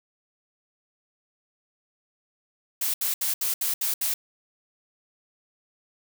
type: noise bursts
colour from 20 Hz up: blue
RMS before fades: -26 dBFS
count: 7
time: 2.81-4.14 s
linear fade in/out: 5 ms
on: 130 ms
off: 70 ms
effects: none